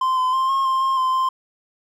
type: tone with pitch steps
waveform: triangle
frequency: 1039 / 1022 / 1051 / 1078 / 1054 / 1065 / 1037 / 1045 Hz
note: C6 / C6 / C6 / C#6 / C6 / C6 / C6 / C6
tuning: -12 / -41 / +7 / -49 / +12 / +30 / -16 / -2 cents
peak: -15 dBFS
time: 0.01-1.29 s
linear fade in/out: 5 ms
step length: 160 ms
effects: none